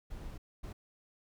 brown noise bursts at uneven times, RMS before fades -43 dBFS, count 2, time 0.1-0.38 / 0.63-0.73 s, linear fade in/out 10 ms, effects none

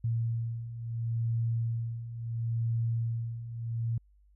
sine beating tone pair, 114.8 / 115.53 Hz, A#2 / A#2, -26 / -15 cents, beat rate 0.73 Hz, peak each -35 / -30 dBFS, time 0.04-3.98 s, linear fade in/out 5 ms, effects added 50 Hz sine -59 dBFS peak until 4.35 s

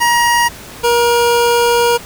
25% pulse tone pair in turn, 949 / 474.5 Hz, A#5 / A#4, +31 / +31 cents, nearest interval octave, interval 1200 cents, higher first, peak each -6 dBFS, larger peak neither, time 0-0.49 / 0.83-1.98 s, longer second, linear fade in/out 20 ms, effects pink hiss -33 dBFS RMS until 2.05 s

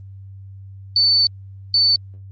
sine tone bursts at uneven times, 4512 Hz, C#8, 30 cents sharp, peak -12 dBFS, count 2, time 0.96-1.27 / 1.74-1.96 s, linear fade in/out 2 ms, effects added 97 Hz sine -35 dBFS peak until 2.31 s + Opus 24 kbps

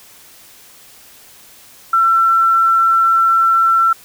sine tone, 1346 Hz, E6, 36 cents sharp, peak -9 dBFS, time 1.93-3.93 s, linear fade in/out 5 ms, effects white hiss -43 dBFS RMS until 4.04 s

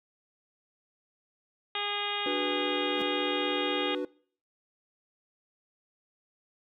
harmonic tone, 410 Hz, G#4, 22 cents flat, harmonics 1 / 2 / 3 / 4 / 5 / 6 / 7 / 8 / 9, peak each -41 / -37 / -38 / -42 / -39 / -39 / -38 / -37 / -38 dBFS, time 1.75-3.95 s, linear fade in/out 2 ms
triangle chord, B minor, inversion first, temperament equal, 293.7 / 370 / 493.9 Hz, D4 / F#4 / B4, 0 / 0 / 0 cents, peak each -32 dBFS, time 2.26-4.05 s, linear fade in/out 2 ms
square tone with exponential growth, 220 Hz, A3, in tune, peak -37 dBFS, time 2.91-3.02 s, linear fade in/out 2 ms, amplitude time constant 22 ms
effects noise-tail reverb RT60 0.5 s tail -23 dB re dry

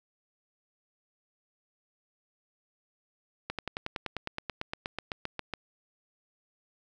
slowing click train, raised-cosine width 0.3 ms, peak -17 dBFS, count 19, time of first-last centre 3.5-5.537 s, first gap 87 ms, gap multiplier 1.03, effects none

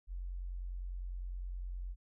sine tone, 44.91 Hz, F1, 49 cents sharp, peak -38 dBFS, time 0.07-1.96 s, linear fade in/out 50 ms, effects none

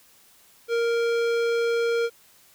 sine tone with tanh clipping, 466.3 Hz, A#4, 1 cent sharp, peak -23 dBFS, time 0.68-2.1 s, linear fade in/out 50 ms, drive 18 dB, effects white hiss -56 dBFS RMS until 2.54 s

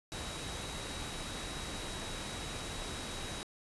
sine tone in noise, 3843 Hz, B7, 48 cents flat, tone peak -48 dBFS, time 0.12-3.43 s, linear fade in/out 0 ms, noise pink, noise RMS -41 dBFS, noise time 0.12-3.43 s, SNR -10 dB, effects resampled to 24000 Hz

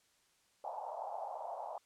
white band-pass noise, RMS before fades -43 dBFS, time 0.64-1.78 s, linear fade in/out 2 ms, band 610 to 880 Hz, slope 48 dB/octave, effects white hiss -72 dBFS RMS until 1.85 s + low-pass 9000 Hz 12 dB/octave

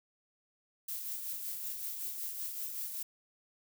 violet noise with tremolo, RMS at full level -38 dBFS, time 0.88-3.03 s, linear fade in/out 5 ms, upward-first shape sine, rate 5.3 Hz, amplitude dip 40%, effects none

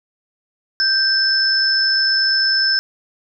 sine tone pair together, 1568 / 5257 Hz, G6 / E8, 0 / -6 cents, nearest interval octave + major sixth, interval 2094 cents, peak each -18 / -15 dBFS, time 0.8-2.79 s, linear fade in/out 0 ms, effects none

